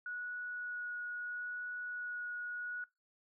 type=tone with vibrato; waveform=sine; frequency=1461 Hz; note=F#6; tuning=22 cents flat; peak=-39 dBFS; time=0.06-2.84 s; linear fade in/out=2 ms; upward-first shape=sine; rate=0.75 Hz; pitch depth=8 cents each way; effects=noise-tail reverb RT60 0.2 s tail -20 dB re dry